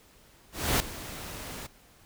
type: noise with ADSR envelope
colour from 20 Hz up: pink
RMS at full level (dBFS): -24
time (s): 0.52-1.67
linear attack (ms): 280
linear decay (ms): 4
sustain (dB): -16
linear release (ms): 10
effects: pink hiss -58 dBFS RMS until 2.05 s